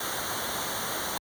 pink noise with comb filter, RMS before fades -32 dBFS, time 0-1.18 s, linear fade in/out 5 ms, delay 0.39 ms, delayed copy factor -0.75, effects high-pass 60 Hz 12 dB/octave

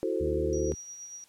sine chord, F# half-diminished seventh, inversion third, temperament equal, 329.6 / 370 / 440 / 523.3 Hz, E4 / F#4 / A4 / C5, 0 / 0 / 0 / 0 cents, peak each -33 / -31 / -32 / -34 dBFS, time 0.03-0.72 s, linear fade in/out 0 ms
harmonic tone, 76.3 Hz, D#2, 33 cents flat, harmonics 1 / 2 / 3 / 4 / 5, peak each -33 / -39 / -43 / -45 / -47 dBFS, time 0.2-0.75 s, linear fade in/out 10 ms
sine tone with tremolo, 5760 Hz, F#8, 47 cents flat, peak -39 dBFS, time 0.53-1.24 s, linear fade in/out 0 ms, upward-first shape sine, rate 8.5 Hz, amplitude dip 40%
effects white hiss -62 dBFS RMS until 1.28 s + low-pass 11000 Hz 12 dB/octave

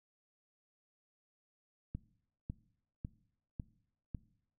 click train, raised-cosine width 5 ms, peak -27 dBFS, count 5, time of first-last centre 1.95-4.148 s, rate 1.82 Hz, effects noise-tail reverb RT60 0.7 s tail -20 dB re dry

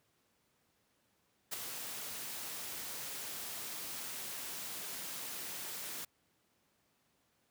white noise with ADSR envelope, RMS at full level -36 dBFS, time 1.51-6.05 s, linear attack 22 ms, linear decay 12 ms, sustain -7 dB, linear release 6 ms, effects pink hiss -75 dBFS RMS until 7.5 s + high-pass 100 Hz 12 dB/octave

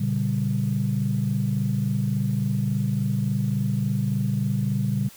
sine chord, G diminished, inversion first, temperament just, 117.6 / 141.12 / 196 Hz, Bb2 / Db3 / G3, +16 / +31 / 0 cents, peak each -25 dBFS, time 0-5.09 s, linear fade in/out 10 ms, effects tanh soft clip ceiling -13 dBFS + white hiss -48 dBFS RMS until 5.16 s

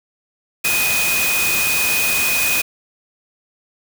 sine tone in noise, 2491 Hz, D#7, 1 cent sharp, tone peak -18 dBFS, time 0.64-2.62 s, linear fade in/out 10 ms, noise white, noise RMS -20 dBFS, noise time 0.64-2.62 s, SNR -1 dB, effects none

